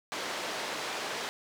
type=band-pass noise; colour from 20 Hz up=pink; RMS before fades=-36 dBFS; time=0.12-1.29 s; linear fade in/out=0 ms; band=430 to 5600 Hz; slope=12 dB/octave; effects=none